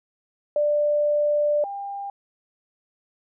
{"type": "tone pair in turn", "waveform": "sine", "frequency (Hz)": [591, 799.4], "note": ["D5", "G5"], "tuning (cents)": [11, 34], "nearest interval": "perfect fourth", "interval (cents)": 523, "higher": "second", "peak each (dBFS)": [-18, -29], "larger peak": "first", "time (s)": [[0.56, 1.64], [1.64, 2.1]], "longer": "first", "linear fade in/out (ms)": 2, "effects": []}